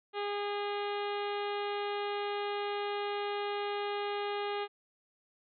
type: harmonic tone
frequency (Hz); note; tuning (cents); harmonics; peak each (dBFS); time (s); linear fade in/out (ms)
408.9; G#4; -27; 1 / 2 / 3 / 4 / 5 / 6 / 7 / 8 / 9 / 10; -35 / -38 / -42 / -47 / -47 / -48 / -48 / -49 / -51 / -55; 0.13-4.68; 50
effects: none